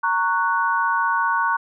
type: chord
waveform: sine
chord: F# major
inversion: first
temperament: just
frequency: 925 / 1110 / 1480 Hz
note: A#5 / C#6 / F#6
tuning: -14 / +2 / 0 cents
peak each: -22 dBFS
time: 0.03-1.57 s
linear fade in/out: 10 ms
effects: none